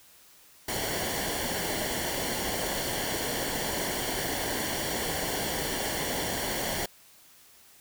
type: noise with comb filter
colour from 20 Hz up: pink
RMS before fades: -31 dBFS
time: 0.68-6.86 s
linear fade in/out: 5 ms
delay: 0.79 ms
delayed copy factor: -0.65
effects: white hiss -56 dBFS RMS until 7.8 s